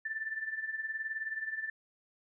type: tone with tremolo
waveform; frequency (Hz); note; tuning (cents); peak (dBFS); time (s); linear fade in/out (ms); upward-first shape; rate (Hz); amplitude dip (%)
sine; 1768; A6; +8; -31; 0.05-1.7; 5; triangle; 19; 80
effects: none